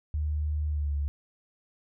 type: tone with pitch glide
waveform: sine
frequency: 75.4 to 71.87 Hz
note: D2 to D2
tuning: +46 to -37 cents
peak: -26 dBFS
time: 0.14-1.08 s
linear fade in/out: 0 ms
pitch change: -83 cents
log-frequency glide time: 0.68-0.93 s
effects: none